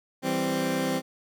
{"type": "chord", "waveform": "20% pulse", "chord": "C major", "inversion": "first", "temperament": "equal", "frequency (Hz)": [164.81, 196, 261.6], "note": ["E3", "G3", "C4"], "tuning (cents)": [0, 0, 0], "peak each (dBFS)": [-27, -27, -22], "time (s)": [0.22, 1.02], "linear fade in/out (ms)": 50, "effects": []}